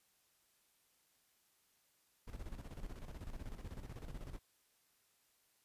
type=noise with tremolo; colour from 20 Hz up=brown; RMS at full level=-45 dBFS; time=2.27-4.39 s; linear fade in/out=10 ms; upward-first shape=square; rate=16 Hz; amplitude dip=65%; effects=white hiss -75 dBFS RMS until 5.64 s + resampled to 32000 Hz

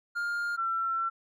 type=tone pair in turn; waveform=triangle / sine; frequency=1407 / 1348.9 Hz; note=F6 / E6; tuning=+12 / +39 cents; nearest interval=minor second; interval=73 cents; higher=first; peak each=-27 dBFS; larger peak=neither; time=0.15-0.57 / 0.57-1.1 s; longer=second; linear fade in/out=20 ms; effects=none

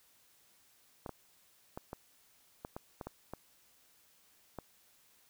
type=clicks; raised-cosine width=1 ms; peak=-27 dBFS; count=10; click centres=1.062 / 1.093 / 1.775 / 1.931 / 2.649 / 2.765 / 3.012 / 3.07 / 3.336 / 4.587 s; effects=white hiss -67 dBFS RMS until 5.29 s

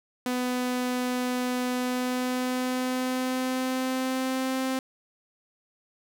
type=tone with pitch glide; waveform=sawtooth; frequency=249.7 to 261.8 Hz; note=B3 to C4; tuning=+19 to +1 cents; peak=-22 dBFS; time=0.26-4.79 s; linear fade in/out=2 ms; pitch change=+82 cents; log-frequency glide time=1.71-4.58 s; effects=none

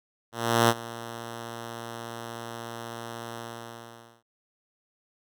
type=tone with ADSR envelope; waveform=5% pulse; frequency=116.54 Hz; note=A#2; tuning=in tune; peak=-6 dBFS; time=0.32-4.23 s; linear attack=370 ms; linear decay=45 ms; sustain=-19 dB; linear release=850 ms; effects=none

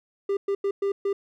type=tone bursts at uneven times; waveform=triangle; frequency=397.5 Hz; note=G4; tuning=24 cents sharp; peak=-20 dBFS; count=5; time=0.29-0.37 / 0.48-0.55 / 0.64-0.71 / 0.82-0.92 / 1.05-1.13 s; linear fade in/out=5 ms; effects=none

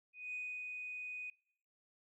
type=tone with ADSR envelope; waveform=sine; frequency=2489 Hz; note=D#7; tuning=in tune; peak=-38 dBFS; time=0.13-1.3 s; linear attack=210 ms; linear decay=290 ms; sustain=-3 dB; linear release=3 ms; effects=noise-tail reverb RT60 0.7 s tail -24 dB re dry + tanh soft clip ceiling -35 dBFS

